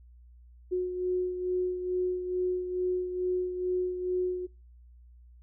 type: beating tone pair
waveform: sine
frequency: 363.8 / 366.1 Hz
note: F#4 / F#4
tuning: -29 / -18 cents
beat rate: 2.3 Hz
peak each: -28 / -36 dBFS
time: 0.71-4.47 s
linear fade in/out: 20 ms
effects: noise-tail reverb RT60 0.3 s tail -26 dB re dry + added 60 Hz sine -51 dBFS peak until 5.42 s